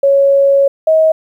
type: tone pair in turn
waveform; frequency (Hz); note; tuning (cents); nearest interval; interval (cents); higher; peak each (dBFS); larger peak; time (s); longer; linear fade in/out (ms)
sine; 554.4 / 635.5; C#5 / D#5; 0 / +36; major second; 236; second; -6; neither; 0.03-0.68 / 0.87-1.12; first; 5
effects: 8-bit